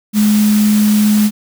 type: tone in noise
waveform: sine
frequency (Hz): 210.9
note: G#3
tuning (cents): +27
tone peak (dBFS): -8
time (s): 0.13-1.31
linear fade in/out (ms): 50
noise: white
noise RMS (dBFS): -23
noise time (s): 0.13-1.31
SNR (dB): +12
effects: none